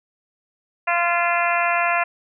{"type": "harmonic tone with a mistuned harmonic", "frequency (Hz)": 345.3, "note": "F4", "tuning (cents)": -20, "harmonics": [2, 3, 4, 5, 6, 7, 8], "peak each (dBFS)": [-22, -24, -25, -26, -27, -27, -28], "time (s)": [0.87, 2.04], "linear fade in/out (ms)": 10, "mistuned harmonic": 8, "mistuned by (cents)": -42, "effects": []}